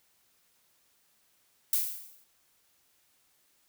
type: noise with exponential decay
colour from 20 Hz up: violet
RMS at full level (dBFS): -24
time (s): 1.73-2.24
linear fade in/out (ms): 2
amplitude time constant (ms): 110
effects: white hiss -69 dBFS RMS until 3.68 s